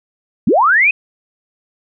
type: linear sweep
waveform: sine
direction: up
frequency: 155.56 to 2582 Hz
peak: -8 dBFS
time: 0.47-0.91 s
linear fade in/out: 5 ms
effects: none